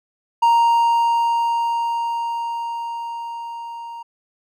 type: tone with level ramp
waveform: triangle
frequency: 932.3 Hz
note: A#5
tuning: in tune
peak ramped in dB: -9 to -29 dBFS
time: 0.42-4.03 s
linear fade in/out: 10 ms
effects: none